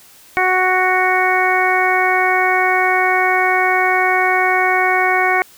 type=harmonic tone; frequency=370 Hz; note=F#4; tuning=in tune; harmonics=1 / 2 / 3 / 4 / 5 / 6; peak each=-21 / -17 / -21 / -21 / -20 / -18 dBFS; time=0.37-5.42 s; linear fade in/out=0 ms; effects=white hiss -45 dBFS RMS until 5.57 s